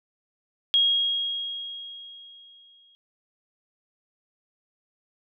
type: tone with exponential decay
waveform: sine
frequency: 3277 Hz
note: G#7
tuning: 24 cents flat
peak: -16 dBFS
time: 0.74-2.95 s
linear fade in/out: 0 ms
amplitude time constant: 480 ms
effects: none